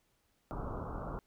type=low-pass noise; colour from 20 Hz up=pink; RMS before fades=-40 dBFS; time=0.51-1.19 s; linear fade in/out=0 ms; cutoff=1400 Hz; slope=96 dB/octave; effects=pink hiss -75 dBFS RMS until 1.26 s